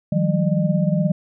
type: tone cluster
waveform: sine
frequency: 157.3 / 179.6 / 196.7 / 605 Hz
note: D#3 / F3 / G3 / D#5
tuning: +19 / +49 / +6 / -49 cents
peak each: -20 / -20 / -23 / -26 dBFS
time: 0.12-1.12 s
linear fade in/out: 5 ms
effects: none